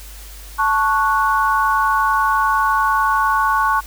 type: chord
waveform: sine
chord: F# minor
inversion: first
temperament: equal with one note detuned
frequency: 880 / 1108.7 / 1473.2 Hz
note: A5 / C#6 / F#6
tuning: 0 / 0 / -8 cents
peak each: -19 / -16 / -20 dBFS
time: 0.58-3.81 s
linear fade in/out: 20 ms
effects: added 50 Hz sine -35 dBFS peak until 3.86 s + white hiss -40 dBFS RMS until 3.86 s